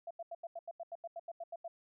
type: tone bursts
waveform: sine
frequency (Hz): 676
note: E5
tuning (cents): +43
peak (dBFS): -40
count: 14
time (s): 0.07-1.68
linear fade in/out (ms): 5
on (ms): 37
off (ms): 84
effects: none

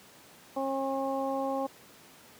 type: harmonic tone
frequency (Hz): 270.3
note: C#4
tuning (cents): -44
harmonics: 1 / 2 / 3 / 4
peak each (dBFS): -34 / -32 / -34 / -39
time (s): 0.56-1.67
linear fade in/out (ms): 10
effects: pink hiss -54 dBFS RMS until 2.39 s + high-pass 150 Hz 12 dB/octave

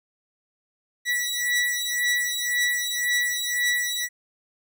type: beating tone pair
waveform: sawtooth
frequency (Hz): 1947 / 1948.9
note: B6 / B6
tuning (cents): -25 / -23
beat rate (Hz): 1.9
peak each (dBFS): -22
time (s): 1.05-4.09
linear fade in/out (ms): 50
effects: none

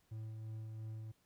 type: tone with tremolo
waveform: triangle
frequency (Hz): 110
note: A2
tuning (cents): 0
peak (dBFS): -40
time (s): 0.11-1.12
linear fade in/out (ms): 10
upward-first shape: sine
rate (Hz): 2.9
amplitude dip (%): 25
effects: pink hiss -75 dBFS RMS until 1.25 s

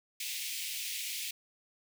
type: high-pass noise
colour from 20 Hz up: pink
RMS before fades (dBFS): -38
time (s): 0.2-1.31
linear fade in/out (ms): 5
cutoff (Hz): 2200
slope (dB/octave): 48
effects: none

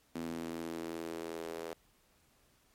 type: tone with high-pass filter sweep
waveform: sawtooth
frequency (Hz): 82.7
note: E2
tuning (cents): +6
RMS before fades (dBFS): -41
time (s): 0.15-1.73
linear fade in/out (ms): 0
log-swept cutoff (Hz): 250 to 450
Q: 3
effects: pink hiss -69 dBFS RMS until 2.74 s + MP3 64 kbps

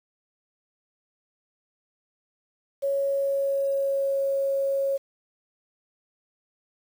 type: tone with pitch glide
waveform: sine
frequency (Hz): 554.4 to 548.7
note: C#5 to C#5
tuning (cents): 0 to -18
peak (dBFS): -22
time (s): 2.82-4.98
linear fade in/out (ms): 20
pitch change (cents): -18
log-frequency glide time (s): 2.97-4.28
effects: 8-bit

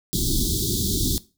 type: band-stop noise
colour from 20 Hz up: pink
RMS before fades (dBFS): -23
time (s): 0.13-1.18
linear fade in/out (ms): 0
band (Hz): 400 to 3400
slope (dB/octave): 96
effects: noise-tail reverb RT60 0.3 s tail -18 dB re dry

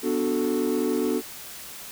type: chord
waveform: triangle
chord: B minor seventh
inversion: none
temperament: equal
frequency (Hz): 246.9 / 293.7 / 370 / 440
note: B3 / D4 / F#4 / A4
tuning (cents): 0 / 0 / 0 / 0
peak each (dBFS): -25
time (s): 0.02-1.22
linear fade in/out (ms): 50
effects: tanh soft clip ceiling -14 dBFS + white hiss -40 dBFS RMS until 1.91 s

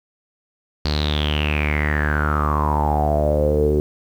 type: tone with low-pass filter sweep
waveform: sawtooth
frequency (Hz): 74.8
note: D2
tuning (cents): +32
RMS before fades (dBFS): -19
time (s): 0.85-3.8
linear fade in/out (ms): 0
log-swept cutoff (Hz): 4500 to 390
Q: 9.8
effects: 8-bit

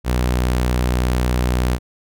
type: tone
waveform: sawtooth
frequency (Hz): 61.74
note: B1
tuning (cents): 0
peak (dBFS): -12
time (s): 0.04-1.79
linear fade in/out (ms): 50
effects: none

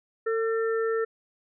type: harmonic tone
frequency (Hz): 449.9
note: A4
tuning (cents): +39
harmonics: 1 / 3 / 4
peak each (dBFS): -24 / -34 / -36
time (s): 0.26-1.05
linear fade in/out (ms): 10
effects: none

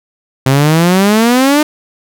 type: exponential sweep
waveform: sawtooth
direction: up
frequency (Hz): 130 to 306.9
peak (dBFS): -3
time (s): 0.46-1.63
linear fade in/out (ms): 5
effects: none

